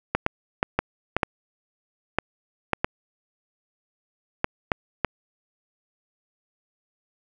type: clicks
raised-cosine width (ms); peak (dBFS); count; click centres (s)
0.5; -5; 12; 0.15 / 0.264 / 0.629 / 0.79 / 1.166 / 1.232 / 2.186 / 2.733 / 2.845 / 4.444 / 4.718 / 5.047
effects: none